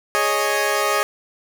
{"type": "chord", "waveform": "15% pulse", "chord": "Ab suspended fourth", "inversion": "none", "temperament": "equal", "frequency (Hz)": [415.3, 554.4, 622.3], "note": ["Ab4", "Db5", "Eb5"], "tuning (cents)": [0, 0, 0], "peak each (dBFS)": -16, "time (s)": [0.15, 1.03], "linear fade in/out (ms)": 0, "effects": []}